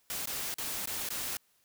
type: noise with dropouts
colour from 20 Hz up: white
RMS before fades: -36 dBFS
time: 0.1-1.37 s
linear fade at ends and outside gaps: 1 ms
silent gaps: 0.257-0.273 / 0.541-0.583 / 0.857-0.873 / 1.089-1.104 s
effects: white hiss -70 dBFS RMS until 1.64 s